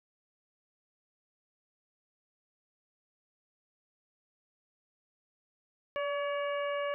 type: harmonic tone with a mistuned harmonic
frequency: 567 Hz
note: C#5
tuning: 39 cents sharp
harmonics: 1 / 2 / 3 / 4 / 5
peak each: -32 / -38 / -42 / -44 / -46 dBFS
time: 5.96-6.94 s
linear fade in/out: 0 ms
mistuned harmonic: 1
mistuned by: +24 cents
effects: none